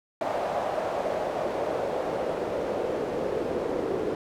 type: noise with band-pass filter sweep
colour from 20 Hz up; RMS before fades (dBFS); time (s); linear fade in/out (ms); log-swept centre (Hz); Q
pink; -29; 0.21-4.15; 2; 680 to 420; 3
effects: none